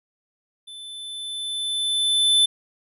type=tone with level ramp; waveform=square; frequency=3520 Hz; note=A7; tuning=in tune; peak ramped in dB=-38 to -14 dBFS; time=0.67-2.46 s; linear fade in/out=10 ms; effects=resampled to 32000 Hz